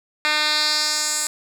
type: tone with band-pass filter sweep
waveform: 10% pulse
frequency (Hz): 302.8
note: D#4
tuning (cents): -47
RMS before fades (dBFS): -21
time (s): 0.25-1.27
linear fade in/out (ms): 0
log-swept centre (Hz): 2900 to 8300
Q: 2.2
effects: none